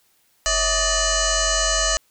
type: tone with frequency modulation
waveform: sine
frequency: 2960 Hz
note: F#7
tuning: in tune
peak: -17 dBFS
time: 0.46-1.97 s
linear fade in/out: 0 ms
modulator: 601 Hz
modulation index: 7.1
effects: white hiss -62 dBFS RMS until 2.1 s